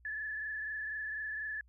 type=tone with frequency modulation; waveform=sine; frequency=1730 Hz; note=A6; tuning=30 cents flat; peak=-36 dBFS; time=0.05-1.61 s; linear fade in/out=2 ms; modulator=24.1 Hz; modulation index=1.8; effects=added 60 Hz sine -60 dBFS peak until 1.68 s